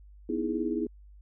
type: chord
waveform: sine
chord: E major seventh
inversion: second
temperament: equal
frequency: 246.9 / 311.1 / 329.6 / 415.3 Hz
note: B3 / D#4 / E4 / G#4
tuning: 0 / 0 / 0 / 0 cents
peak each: -33 / -33 / -32 / -34 dBFS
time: 0.29-0.87 s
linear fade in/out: 5 ms
effects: added 50 Hz sine -49 dBFS peak until 1.21 s